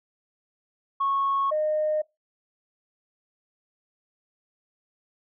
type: tone pair in turn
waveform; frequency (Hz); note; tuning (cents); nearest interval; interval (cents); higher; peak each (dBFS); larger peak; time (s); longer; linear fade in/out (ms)
sine; 1100 / 613.4; C#6 / D#5; -14 / -25; minor seventh; 1011; first; -21; neither; 1-1.51 / 1.51-2.02; neither; 10
effects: noise-tail reverb RT60 0.2 s tail -23 dB re dry + tanh soft clip ceiling -17 dBFS